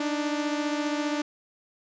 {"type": "beating tone pair", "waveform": "sawtooth", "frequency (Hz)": [293.7, 308.7], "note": ["D4", "D#4"], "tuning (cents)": [0, -14], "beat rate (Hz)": 15, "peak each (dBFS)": [-23, -29], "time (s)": [0, 1.22], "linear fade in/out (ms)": 5, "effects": ["resampled to 16000 Hz"]}